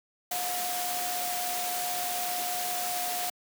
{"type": "tone in noise", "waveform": "sine", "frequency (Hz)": 717, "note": "F5", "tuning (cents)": 45, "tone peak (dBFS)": -33, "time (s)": [0.31, 3.3], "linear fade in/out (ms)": 5, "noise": "white", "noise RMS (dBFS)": -33, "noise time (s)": [0.31, 3.3], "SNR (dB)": -3, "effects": ["high-pass 200 Hz 12 dB/octave"]}